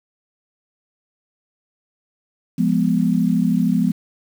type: chord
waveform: sine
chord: F diminished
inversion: none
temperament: equal with one note detuned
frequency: 174.61 / 207.7 / 247.8 Hz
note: F3 / Ab3 / Cb4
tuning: 0 / 0 / +6 cents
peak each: -19 dBFS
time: 2.58-3.92 s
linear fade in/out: 10 ms
effects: 7-bit